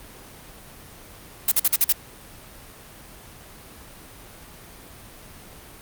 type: noise bursts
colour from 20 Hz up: blue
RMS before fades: -17 dBFS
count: 6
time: 1.48-1.925 s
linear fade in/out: 5 ms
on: 35 ms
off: 47 ms
effects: pink hiss -44 dBFS RMS until 5.81 s + Opus 32 kbps